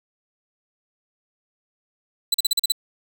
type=tone bursts; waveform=sawtooth; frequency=3992 Hz; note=B7; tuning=18 cents sharp; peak=-13 dBFS; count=7; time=2.32-2.721 s; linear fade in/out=5 ms; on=23 ms; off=40 ms; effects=none